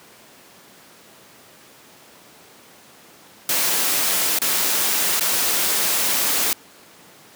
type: noise with dropouts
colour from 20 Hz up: white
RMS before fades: -20 dBFS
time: 3.49-6.53 s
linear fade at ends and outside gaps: 2 ms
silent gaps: 4.388-4.417 / 5.197-5.208 s
effects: pink hiss -47 dBFS RMS until 7.35 s + high-pass 200 Hz 12 dB/octave